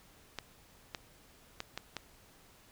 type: clicks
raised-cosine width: 0.2 ms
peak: -20 dBFS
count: 5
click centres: 0.387 / 0.948 / 1.604 / 1.776 / 1.967 s
effects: pink hiss -61 dBFS RMS until 2.71 s